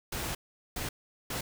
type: noise bursts at uneven times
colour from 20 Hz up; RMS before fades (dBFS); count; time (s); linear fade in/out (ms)
pink; -35; 3; 0.12-0.35 / 0.76-0.89 / 1.3-1.41; 5
effects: none